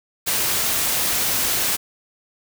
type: noise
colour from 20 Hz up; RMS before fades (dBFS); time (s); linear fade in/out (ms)
white; -21; 0.26-1.77; 20
effects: none